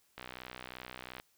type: click train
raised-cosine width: 0.3 ms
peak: -27 dBFS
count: 65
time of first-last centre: 0.18-1.199 s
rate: 62.8 Hz
effects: white hiss -71 dBFS RMS until 1.37 s